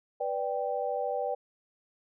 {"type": "chord", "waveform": "sine", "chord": "G major", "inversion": "first", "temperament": "equal", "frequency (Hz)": [493.9, 587.3, 784], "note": ["B4", "D5", "G5"], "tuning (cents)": [0, 0, 0], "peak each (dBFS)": -33, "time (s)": [0.2, 1.35], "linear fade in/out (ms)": 10, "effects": []}